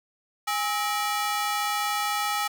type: ring-modulated tone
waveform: sawtooth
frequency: 1057 Hz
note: C6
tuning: 17 cents sharp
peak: -18 dBFS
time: 0.47-2.48 s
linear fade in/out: 10 ms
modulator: 233 Hz
effects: 9-bit